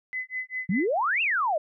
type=tone with tremolo; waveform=sine; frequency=2022 Hz; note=B6; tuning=40 cents sharp; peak=-27 dBFS; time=0.13-0.88 s; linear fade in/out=0 ms; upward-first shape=sine; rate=5 Hz; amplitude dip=100%
type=exponential two-way sweep; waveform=sine; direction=up then down; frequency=166.3 to 2835 to 579 Hz; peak=-22 dBFS; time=0.69-1.58 s; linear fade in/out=5 ms; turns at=1.22 s
effects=none